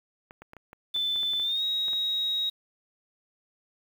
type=clicks; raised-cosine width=0.5 ms; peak=-30 dBFS; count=12; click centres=0.309 / 0.42 / 0.534 / 0.567 / 0.731 / 0.963 / 1.16 / 1.232 / 1.335 / 1.398 / 1.883 / 1.933 s
type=tone with pitch glide; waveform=sine; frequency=3520 to 3794 Hz; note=A7 to A#7; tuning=0 to +30 cents; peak=-25 dBFS; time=0.94-2.5 s; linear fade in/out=10 ms; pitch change=+130 cents; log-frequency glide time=1.42-1.63 s
effects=8-bit